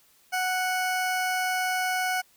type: tone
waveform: 20% pulse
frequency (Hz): 739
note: F#5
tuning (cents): -2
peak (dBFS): -20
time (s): 0.32-2.22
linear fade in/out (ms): 20
effects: white hiss -61 dBFS RMS until 2.36 s